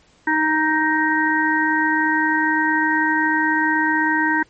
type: harmonic tone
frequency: 312 Hz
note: D#4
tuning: 5 cents sharp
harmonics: 1 / 3 / 5 / 6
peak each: -21 / -21 / -21 / -21 dBFS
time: 0.27-4.43 s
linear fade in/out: 5 ms
effects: pink hiss -55 dBFS RMS until 4.49 s + MP3 32 kbps